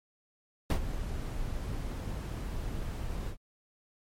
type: noise with ADSR envelope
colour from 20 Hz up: brown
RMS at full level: -22 dBFS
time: 0.7-3.37 s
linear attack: 3 ms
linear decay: 85 ms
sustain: -13 dB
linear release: 85 ms
effects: MP3 64 kbps